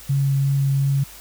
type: tone with vibrato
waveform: sine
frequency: 137.9 Hz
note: C#3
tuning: 9 cents flat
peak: -16 dBFS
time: 0.09-1.04 s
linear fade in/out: 10 ms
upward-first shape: triangle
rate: 2.8 Hz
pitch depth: 10 cents each way
effects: added 50 Hz sine -48 dBFS peak until 1.2 s + white hiss -42 dBFS RMS until 1.2 s